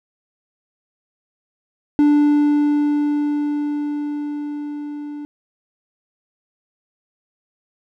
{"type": "tone with level ramp", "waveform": "triangle", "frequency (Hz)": 293.7, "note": "D4", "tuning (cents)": 0, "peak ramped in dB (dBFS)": [-8, -26], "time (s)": [1.99, 5.25], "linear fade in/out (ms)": 0, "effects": []}